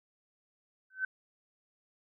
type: tone with exponential growth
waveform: sine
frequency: 1528 Hz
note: G6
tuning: 45 cents flat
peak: -26 dBFS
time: 0.9-1.05 s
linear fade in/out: 5 ms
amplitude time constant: 31 ms
effects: none